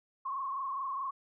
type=tone with frequency modulation; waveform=sine; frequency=1084 Hz; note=C#6; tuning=39 cents flat; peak=-33 dBFS; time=0.25-1.11 s; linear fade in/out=10 ms; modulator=24.7 Hz; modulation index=1.8; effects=none